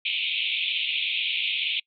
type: band-pass noise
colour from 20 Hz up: pink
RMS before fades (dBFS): -27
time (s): 0.05-1.8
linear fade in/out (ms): 5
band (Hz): 2300 to 3700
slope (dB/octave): 96
effects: noise-tail reverb RT60 0.1 s tail -26 dB re dry